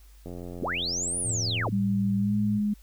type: click train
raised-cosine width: 2 ms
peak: -26 dBFS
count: 125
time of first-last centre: 0.26-1.669 s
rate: 88 Hz
type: linear two-way sweep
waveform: sine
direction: up then down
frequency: 87.3 to 9956 to 87.3 Hz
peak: -27 dBFS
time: 0.62-1.7 s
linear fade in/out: 5 ms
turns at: 1.2 s
type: tone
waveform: sine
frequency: 110 Hz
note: A2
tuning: in tune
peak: -29 dBFS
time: 1.23-2.61 s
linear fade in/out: 50 ms
type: tone with pitch glide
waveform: sine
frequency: 196.7 to 207.9 Hz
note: G3 to G#3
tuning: +6 to +2 cents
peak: -23 dBFS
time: 1.72-2.74 s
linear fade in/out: 10 ms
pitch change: +96 cents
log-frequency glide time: 2.17-2.37 s
effects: added 50 Hz sine -49 dBFS peak until 2.82 s + white hiss -61 dBFS RMS until 2.82 s